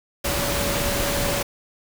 sine tone in noise, 568 Hz, C#5, 42 cents sharp, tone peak -28 dBFS, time 0.24-1.43 s, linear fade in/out 10 ms, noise pink, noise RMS -24 dBFS, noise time 0.24-1.43 s, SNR -7 dB, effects none

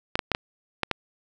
clicks, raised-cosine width 0.3 ms, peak -7 dBFS, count 6, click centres 0.155 / 0.192 / 0.317 / 0.349 / 0.833 / 0.913 s, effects none

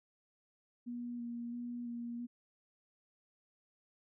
sine tone with vibrato, 238.9 Hz, A#3, 43 cents sharp, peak -39 dBFS, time 0.86-2.27 s, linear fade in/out 20 ms, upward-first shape square, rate 1.5 Hz, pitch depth 15 cents each way, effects none

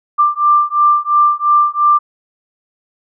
sine beating tone pair, 1183 / 1185.9 Hz, D6 / D6, +12 / +16 cents, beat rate 2.9 Hz, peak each -12 dBFS, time 0.18-1.99 s, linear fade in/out 20 ms, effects none

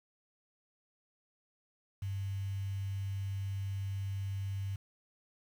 sine tone with quantisation, 98 Hz, G2, in tune, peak -34 dBFS, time 2.02-4.76 s, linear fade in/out 5 ms, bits 9, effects none

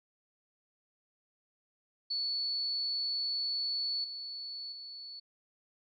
sine tone with level steps, 4435 Hz, C#8, in tune, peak -31 / -39 / -43 dBFS, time 2.1-5.2 s, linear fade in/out 10 ms, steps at 4.04 / 4.72 s, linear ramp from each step 2 ms, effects none

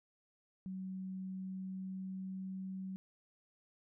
sine tone with pitch glide, 188.3 to 189.5 Hz, F#3 to F#3, +31 to +42 cents, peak -40 dBFS, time 0.66-2.96 s, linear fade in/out 0 ms, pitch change +11 cents, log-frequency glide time 1.19-2.71 s, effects none

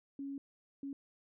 sine tone bursts at uneven times, 277.2 Hz, C#4, in tune, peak -39 dBFS, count 2, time 0.19-0.38 / 0.83-0.93 s, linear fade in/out 2 ms, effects none

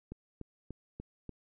click train, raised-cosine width 3 ms, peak -29 dBFS, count 5, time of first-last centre 0.12-1.293 s, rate 3.41 Hz, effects none

